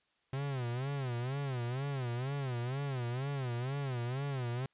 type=tone with vibrato; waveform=45% pulse; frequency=129.9 Hz; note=C3; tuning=12 cents flat; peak=-34 dBFS; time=0.33-4.66 s; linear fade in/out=2 ms; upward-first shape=sine; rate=2.1 Hz; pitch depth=160 cents each way; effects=white hiss -75 dBFS RMS until 4.73 s + resampled to 8000 Hz